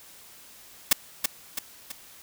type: noise with echo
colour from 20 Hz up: white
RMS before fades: -17 dBFS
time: 0.91-0.93 s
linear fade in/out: 5 ms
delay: 330 ms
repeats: 3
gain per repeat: -6 dB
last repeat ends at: 1.92 s
effects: white hiss -50 dBFS RMS until 2.22 s